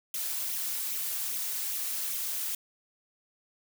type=noise with flanger; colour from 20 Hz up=blue; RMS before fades=-33 dBFS; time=0.14-2.55 s; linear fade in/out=2 ms; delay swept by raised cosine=0.31 to 4.71 ms; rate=2.5 Hz; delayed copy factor=+0.55; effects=none